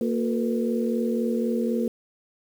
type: tone cluster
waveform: sine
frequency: 231.9 / 362.4 / 446.7 / 490.6 Hz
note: A#3 / F#4 / A4 / B4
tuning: -9 / -36 / +26 / -12 cents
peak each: -24 / -31 / -30 / -30 dBFS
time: 0.01-1.88 s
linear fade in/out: 2 ms
effects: 8-bit